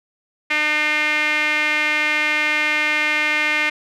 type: tone with band-pass filter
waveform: sawtooth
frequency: 302.3 Hz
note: D#4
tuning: 50 cents flat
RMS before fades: -19 dBFS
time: 0.5-3.7 s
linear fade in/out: 10 ms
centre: 2200 Hz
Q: 4.5
effects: none